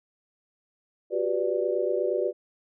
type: chord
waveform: sine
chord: G major seventh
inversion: third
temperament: equal with one note detuned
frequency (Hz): 363.6 / 392 / 493.9 / 587.3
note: F#4 / G4 / B4 / D5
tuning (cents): -30 / 0 / 0 / 0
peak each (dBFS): -29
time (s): 1.1-2.33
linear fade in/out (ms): 50
effects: none